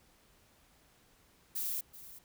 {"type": "noise with echo", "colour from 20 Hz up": "violet", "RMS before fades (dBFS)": -36, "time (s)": [1.55, 1.81], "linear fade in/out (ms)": 10, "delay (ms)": 380, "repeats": 1, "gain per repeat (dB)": -15, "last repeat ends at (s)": 2.19, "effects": ["pink hiss -66 dBFS RMS until 2.24 s"]}